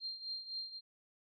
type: tone with tremolo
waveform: sine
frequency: 4186 Hz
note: C8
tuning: in tune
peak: -37 dBFS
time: 0-0.81 s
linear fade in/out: 50 ms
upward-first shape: triangle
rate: 3.9 Hz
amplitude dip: 80%
effects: none